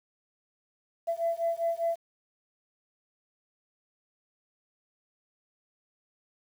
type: beating tone pair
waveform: sine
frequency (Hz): 669 / 674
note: E5 / E5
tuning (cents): +25 / +38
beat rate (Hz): 5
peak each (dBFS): -29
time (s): 1.07-1.96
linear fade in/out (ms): 20
effects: tanh soft clip ceiling -20 dBFS + 9-bit